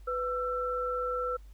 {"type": "tone pair together", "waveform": "sine", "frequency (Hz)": [498.6, 1338], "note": ["B4", "E6"], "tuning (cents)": [16, 25], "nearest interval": "octave + perfect fourth", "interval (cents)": 1709, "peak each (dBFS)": [-32, -32], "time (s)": [0.07, 1.37], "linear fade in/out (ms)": 10, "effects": ["added 50 Hz sine -47 dBFS peak until 1.53 s", "pink hiss -67 dBFS RMS until 1.53 s"]}